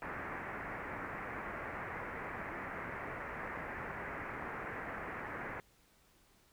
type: low-pass noise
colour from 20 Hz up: white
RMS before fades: -43 dBFS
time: 0.02-5.6 s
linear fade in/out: 0 ms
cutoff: 2100 Hz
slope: 48 dB/octave
effects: pink hiss -68 dBFS RMS until 6.52 s